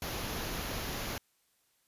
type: band-stop noise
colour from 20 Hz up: pink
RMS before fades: -37 dBFS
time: 0.02-1.18 s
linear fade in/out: 2 ms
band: 7000 to 10000 Hz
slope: 96 dB/octave
effects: white hiss -73 dBFS RMS until 1.87 s + resampled to 32000 Hz